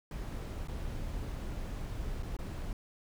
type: noise with dropouts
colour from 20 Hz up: brown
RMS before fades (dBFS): -38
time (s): 0.11-2.73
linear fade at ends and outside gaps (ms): 2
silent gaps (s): 0.675-0.683 / 2.226-2.23 / 2.368-2.388
effects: none